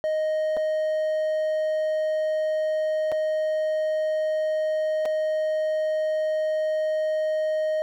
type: tone with dropouts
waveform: triangle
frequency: 622.3 Hz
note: D#5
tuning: in tune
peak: -20 dBFS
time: 0.04-7.82 s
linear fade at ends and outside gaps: 0 ms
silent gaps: 0.567-0.571 / 3.117-3.122 / 5.054-5.058 s
effects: none